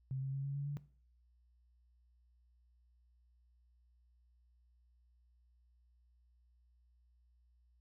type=tone with pitch steps; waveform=sine; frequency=132.6 / 134.76 / 136.96 / 139.19 / 141.46 / 143.77 Hz; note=C3 / C#3 / C#3 / C#3 / C#3 / D3; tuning=+23 / -49 / -20 / +7 / +35 / -36 cents; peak=-36 dBFS; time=0.11-0.77 s; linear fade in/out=0 ms; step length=110 ms; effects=noise-tail reverb RT60 0.5 s tail -18 dB re dry + added 60 Hz sine -67 dBFS peak until 7.8 s